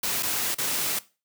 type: noise with dropouts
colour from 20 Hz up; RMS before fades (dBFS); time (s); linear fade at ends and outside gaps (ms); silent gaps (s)
white; -27; 0.03-0.99; 5; 0.226-0.23 / 0.546-0.583
effects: noise-tail reverb RT60 0.3 s tail -18 dB re dry + high-pass 100 Hz 12 dB/octave